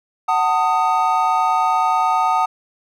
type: chord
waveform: triangle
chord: D# diminished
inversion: first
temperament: just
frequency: 746.7 / 896 / 1244.5 Hz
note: F#5 / A5 / D#6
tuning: +16 / +31 / 0 cents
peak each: -17 dBFS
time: 0.28-2.46 s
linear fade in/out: 10 ms
effects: none